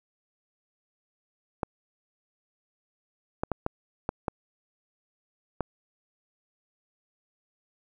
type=clicks; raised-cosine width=1 ms; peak=-13 dBFS; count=7; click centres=1.632 / 3.435 / 3.517 / 3.664 / 4.091 / 4.282 / 5.607 s; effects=9-bit